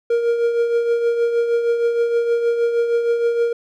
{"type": "tone with tremolo", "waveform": "triangle", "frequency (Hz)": 469.1, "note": "A#4", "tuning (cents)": 11, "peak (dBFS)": -11, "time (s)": [0.1, 3.53], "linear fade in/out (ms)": 5, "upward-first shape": "triangle", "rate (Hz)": 6.4, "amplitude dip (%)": 55, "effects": []}